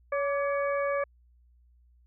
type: harmonic tone with a mistuned harmonic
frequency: 563 Hz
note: C#5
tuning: 27 cents sharp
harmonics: 1 / 2 / 3 / 4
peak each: -27 / -33 / -37 / -39 dBFS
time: 0.12-1.04 s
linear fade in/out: 5 ms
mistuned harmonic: 2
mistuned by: +54 cents
effects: added 60 Hz sine -58 dBFS peak until 2.06 s